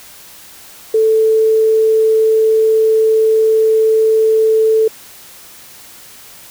sine tone, 440.6 Hz, A4, 2 cents sharp, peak -8 dBFS, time 0.94-4.88 s, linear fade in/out 5 ms, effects white hiss -38 dBFS RMS until 6.5 s

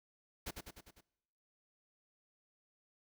pink noise with echo, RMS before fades -42 dBFS, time 0.46-0.51 s, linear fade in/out 10 ms, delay 100 ms, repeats 5, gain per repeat -4 dB, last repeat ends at 1.01 s, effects noise-tail reverb RT60 1.0 s tail -23 dB re dry

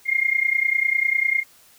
sine tone with amplitude modulation, 2126 Hz, C7, 27 cents sharp, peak -14 dBFS, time 0.05-1.44 s, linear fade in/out 50 ms, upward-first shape sine, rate 30 Hz, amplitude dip 85%, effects white hiss -53 dBFS RMS until 1.78 s

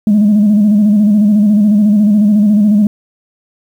sine tone with vibrato, 208.4 Hz, G#3, 6 cents sharp, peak -4 dBFS, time 0.07-2.87 s, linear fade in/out 2 ms, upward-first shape square, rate 14 Hz, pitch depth 50 cents each way, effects tanh soft clip ceiling -3 dBFS + 7-bit

